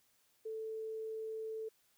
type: tone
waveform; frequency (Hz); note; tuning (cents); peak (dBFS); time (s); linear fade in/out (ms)
sine; 441.1; A4; +4; -39; 0.45-1.69; 10
effects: white hiss -73 dBFS RMS until 1.97 s